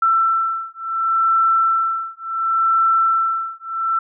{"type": "beating tone pair", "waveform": "sine", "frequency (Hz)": [1337, 1337.7], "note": ["E6", "E6"], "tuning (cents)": [24, 25], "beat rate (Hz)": 0.7, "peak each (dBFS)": -18, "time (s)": [0.02, 3.99], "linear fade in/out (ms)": 5, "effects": []}